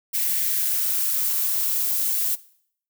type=noise with high-pass filter sweep; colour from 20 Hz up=violet; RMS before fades=-23 dBFS; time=0.13-2.36 s; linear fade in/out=20 ms; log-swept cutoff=2000 to 630 Hz; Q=2.3; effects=noise-tail reverb RT60 0.6 s tail -19 dB re dry